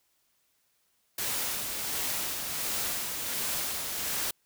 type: noise with tremolo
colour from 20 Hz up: white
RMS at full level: -31 dBFS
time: 1.18-4.31 s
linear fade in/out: 5 ms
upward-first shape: sine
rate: 1.4 Hz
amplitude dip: 35%
effects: white hiss -72 dBFS RMS until 4.45 s